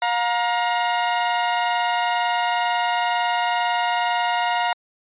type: tone pair together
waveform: sawtooth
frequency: 713 / 943.3 Hz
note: F5 / A#5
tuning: +36 / +20 cents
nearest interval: perfect fourth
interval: 484 cents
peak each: -18 dBFS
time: 0.02-4.73 s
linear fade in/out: 2 ms
effects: resampled to 8000 Hz